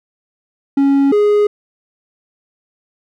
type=tone pair in turn; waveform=triangle; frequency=277.2 / 415.3 Hz; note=C#4 / G#4; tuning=0 / 0 cents; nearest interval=perfect fifth; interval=700 cents; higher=second; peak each=-7 dBFS; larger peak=neither; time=0.77-1.12 / 1.12-1.47 s; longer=neither; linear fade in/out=5 ms; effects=none